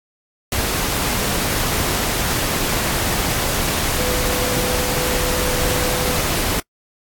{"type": "tone in noise", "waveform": "sine", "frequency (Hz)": 500, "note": "B4", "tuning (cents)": 21, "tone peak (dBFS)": -24, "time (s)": [3.98, 6.18], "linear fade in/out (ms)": 2, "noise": "pink", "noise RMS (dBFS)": -20, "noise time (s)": [0.52, 6.6], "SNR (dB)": -7, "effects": ["noise-tail reverb RT60 0.1 s tail -26 dB re dry", "AAC 64 kbps"]}